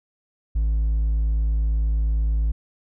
sine tone with hard clipping, 54.4 Hz, A1, 19 cents flat, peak -19 dBFS, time 0.55-2.52 s, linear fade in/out 10 ms, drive 2 dB, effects none

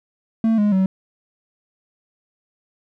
triangle tone with pitch steps, 224.2 / 207.7 / 189.6 Hz, A3 / G#3 / F#3, +33 / 0 / +43 cents, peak -12 dBFS, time 0.44-0.86 s, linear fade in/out 2 ms, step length 140 ms, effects none

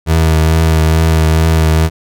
30% pulse tone with vibrato, 80 Hz, D#2, 49 cents sharp, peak -5 dBFS, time 0.06-1.9 s, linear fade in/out 50 ms, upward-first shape triangle, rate 2.3 Hz, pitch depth 26 cents each way, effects none

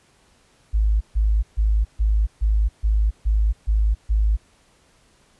sine tone bursts, 53 Hz, G#1, 36 cents sharp, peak -15 dBFS, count 9, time 0.73-4.37 s, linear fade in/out 20 ms, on 280 ms, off 140 ms, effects pink hiss -58 dBFS RMS until 5.39 s + resampled to 24000 Hz

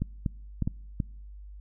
clicks, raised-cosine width 5 ms, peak -15 dBFS, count 5, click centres 0.02 / 0.262 / 0.623 / 0.675 / 1.002 s, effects noise-tail reverb RT60 0.8 s tail -26 dB re dry + added 50 Hz sine -42 dBFS peak until 1.6 s

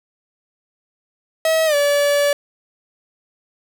45% pulse tone with pitch glide, 642 to 575.3 Hz, E5 to D5, -46 to -36 cents, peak -14 dBFS, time 1.45-2.33 s, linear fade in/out 2 ms, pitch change -190 cents, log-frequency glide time 1.66-1.75 s, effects none

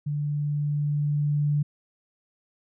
sine tone with level ramp, 146.83 Hz, D3, in tune, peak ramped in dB -25 to -20 dBFS, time 0.06-1.63 s, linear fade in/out 10 ms, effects none

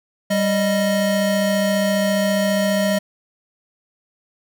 square tone pair together, 195.85 / 622.3 Hz, G3 / D#5, -1 / 0 cents, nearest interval octave + minor sixth, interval 2001 cents, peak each -20 dBFS, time 0.3-2.99 s, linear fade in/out 10 ms, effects none

